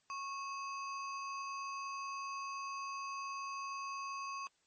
sine tone with sample-and-hold, 1100 Hz, C#6, 14 cents flat, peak -39 dBFS, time 0.1-4.47 s, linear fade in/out 0 ms, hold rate 3675 Hz, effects white hiss -75 dBFS RMS until 4.66 s + MP3 32 kbps

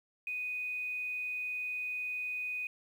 sine tone, 2489 Hz, D#7, in tune, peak -34 dBFS, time 0.27-2.67 s, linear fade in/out 2 ms, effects 10-bit

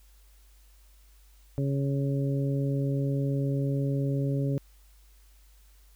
harmonic tone, 138.59 Hz, C#3, in tune, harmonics 1 / 2 / 3 / 4, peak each -26 / -32 / -36 / -38 dBFS, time 1.58-4.58 s, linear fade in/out 0 ms, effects added 50 Hz sine -54 dBFS peak until 5.95 s + white hiss -64 dBFS RMS until 5.95 s

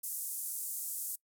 white band-pass noise, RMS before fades -39 dBFS, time 0.03-1.16 s, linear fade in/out 10 ms, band 7900 to 14000 Hz, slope 24 dB/octave, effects noise-tail reverb RT60 0.1 s tail -23 dB re dry

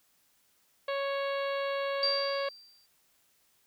harmonic tone, 554.4 Hz, C#5, in tune, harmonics 1 / 2 / 3 / 4 / 5 / 6 / 7 / 8, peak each -31 / -37 / -41 / -43 / -45 / -47 / -48 / -49 dBFS, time 0.88-2.49 s, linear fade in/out 5 ms
sine tone with exponential decay, 4699 Hz, D8, in tune, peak -24 dBFS, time 2.03-2.86 s, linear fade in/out 1 ms, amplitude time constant 180 ms
effects white hiss -69 dBFS RMS until 3.66 s

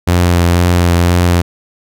sawtooth tone with vibrato, 87.31 Hz, F2, in tune, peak -4 dBFS, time 0.07-1.42 s, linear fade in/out 10 ms, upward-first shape triangle, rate 2 Hz, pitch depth 26 cents each way, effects none

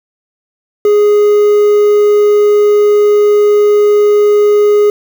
triangle tone with quantisation, 415.3 Hz, G#4, in tune, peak -3 dBFS, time 0.85-4.9 s, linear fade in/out 2 ms, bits 5, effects none

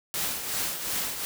white noise with tremolo, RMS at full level -28 dBFS, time 0.14-1.25 s, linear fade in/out 0 ms, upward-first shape triangle, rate 2.7 Hz, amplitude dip 60%, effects none

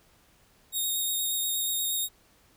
5% pulse tone with vibrato, 3729 Hz, A#7, in tune, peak -20 dBFS, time 0.72-2.09 s, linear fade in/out 50 ms, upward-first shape square, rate 8.4 Hz, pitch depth 16 cents each way, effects pink hiss -62 dBFS RMS until 2.56 s

